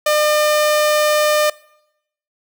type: tone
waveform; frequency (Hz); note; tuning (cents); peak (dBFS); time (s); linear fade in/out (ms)
sawtooth; 603; D5; +46; -9; 0.06-1.5; 5
effects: noise-tail reverb RT60 0.8 s tail -22 dB re dry